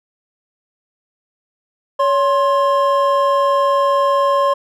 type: tone pair together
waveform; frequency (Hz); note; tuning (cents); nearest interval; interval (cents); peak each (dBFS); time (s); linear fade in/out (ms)
triangle; 562.2 / 1058; C#5 / C6; +24 / +19; major seventh; 1095; -13; 1.99-4.54; 10
effects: none